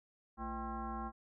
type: tone with frequency modulation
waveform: sine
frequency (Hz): 505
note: B4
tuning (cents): +39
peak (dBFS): -38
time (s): 0.37-1.12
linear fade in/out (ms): 50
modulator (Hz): 282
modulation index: 2.6
effects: none